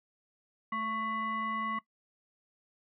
sine tone with frequency modulation, 1108.7 Hz, C#6, in tune, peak -31 dBFS, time 0.72-1.79 s, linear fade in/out 5 ms, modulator 890 Hz, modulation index 0.81, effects noise-tail reverb RT60 0.1 s tail -19 dB re dry

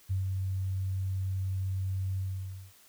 sine tone with ADSR envelope, 95 Hz, F#2, 46 cents sharp, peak -26 dBFS, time 0.09-2.73 s, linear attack 22 ms, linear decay 130 ms, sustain -3 dB, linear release 560 ms, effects white hiss -59 dBFS RMS until 2.88 s

